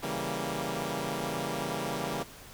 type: chord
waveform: 10% pulse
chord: C# diminished seventh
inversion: none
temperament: equal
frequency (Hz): 138.59 / 164.81 / 196 / 233.1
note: C#3 / E3 / G3 / Bb3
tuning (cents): 0 / 0 / 0 / 0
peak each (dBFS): -29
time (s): 0.02-2.24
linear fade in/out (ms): 20
effects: pink hiss -49 dBFS RMS until 2.53 s